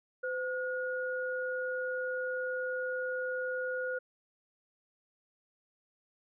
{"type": "tone pair together", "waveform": "sine", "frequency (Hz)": [510.4, 1441], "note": ["C5", "F#6"], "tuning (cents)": [-43, -46], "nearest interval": "octave + tritone", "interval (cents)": 1797, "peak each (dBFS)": [-34, -36], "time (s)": [0.23, 3.99], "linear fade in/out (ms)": 10, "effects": []}